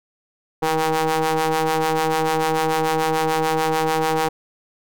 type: ring-modulated tone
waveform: sawtooth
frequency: 157.9 Hz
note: D#3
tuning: 26 cents sharp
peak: -11 dBFS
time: 0.62-4.29 s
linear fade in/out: 10 ms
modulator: 635 Hz
effects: none